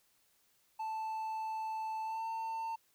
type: tone with pitch glide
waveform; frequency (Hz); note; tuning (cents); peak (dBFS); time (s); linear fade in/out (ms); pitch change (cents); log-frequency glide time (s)
triangle; 880 to 899.5; A5 to A5; 0 to +38; -34; 0.79-2.76; 10; +38; 2.04-2.23
effects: white hiss -72 dBFS RMS until 2.94 s